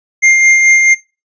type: tone with tremolo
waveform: square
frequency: 2110 Hz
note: C7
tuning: 14 cents sharp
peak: -5 dBFS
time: 0.22-0.95 s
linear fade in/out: 20 ms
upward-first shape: sine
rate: 4.6 Hz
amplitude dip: 35%
effects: noise-tail reverb RT60 0.3 s tail -22 dB re dry + resampled to 16000 Hz